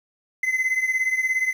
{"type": "beating tone pair", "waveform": "triangle", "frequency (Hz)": [2041, 2058], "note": ["C7", "C7"], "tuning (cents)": [-44, -29], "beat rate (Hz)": 17, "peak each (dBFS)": [-20, -24], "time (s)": [0.43, 1.53], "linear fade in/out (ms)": 5, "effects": ["8-bit"]}